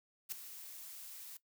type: noise with ADSR envelope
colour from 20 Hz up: blue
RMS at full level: -37 dBFS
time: 0.29-1.37 s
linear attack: 29 ms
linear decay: 7 ms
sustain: -13 dB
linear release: 4 ms
effects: noise-tail reverb RT60 0.1 s tail -17 dB re dry